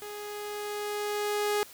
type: tone with level ramp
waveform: sawtooth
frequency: 415.3 Hz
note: G#4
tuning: in tune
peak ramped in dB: -35 to -21 dBFS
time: 0.02-1.63 s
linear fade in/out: 0 ms
effects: white hiss -50 dBFS RMS until 1.73 s